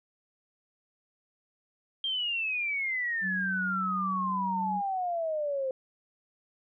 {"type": "exponential sweep", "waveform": "sine", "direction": "down", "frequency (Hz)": [3207, 517], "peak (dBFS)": -28, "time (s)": [2.04, 5.71], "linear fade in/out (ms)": 2}
{"type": "tone with pitch glide", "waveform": "sine", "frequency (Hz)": [187.5, 189.68], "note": ["F#3", "F#3"], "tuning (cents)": [23, 43], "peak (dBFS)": -33, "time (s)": [3.21, 4.82], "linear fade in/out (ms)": 50, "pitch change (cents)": 20, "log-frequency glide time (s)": [3.64, 4.39]}
{"effects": []}